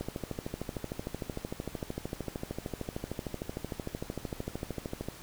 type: click train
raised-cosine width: 2 ms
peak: -21 dBFS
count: 68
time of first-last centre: 0.01-5.086 s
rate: 13.2 Hz
effects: pink hiss -49 dBFS RMS until 5.22 s